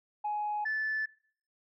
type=tone pair in turn; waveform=sine; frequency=838 / 1746.7 Hz; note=G#5 / A6; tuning=+15 / -13 cents; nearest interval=octave + minor second; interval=1272 cents; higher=second; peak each=-29 / -28 dBFS; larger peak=second; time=0.24-0.65 / 0.65-1.06 s; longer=neither; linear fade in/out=10 ms; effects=noise-tail reverb RT60 0.5 s tail -20 dB re dry + tanh soft clip ceiling -26 dBFS